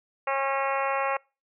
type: harmonic tone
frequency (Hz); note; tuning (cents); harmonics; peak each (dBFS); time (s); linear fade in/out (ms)
272.5; C#4; -29; 2 / 3 / 4 / 5 / 6 / 7 / 8 / 9 / 10; -29 / -30 / -30 / -34 / -40 / -36 / -37 / -38 / -40; 0.27-1.17; 5
effects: noise-tail reverb RT60 0.3 s tail -26 dB re dry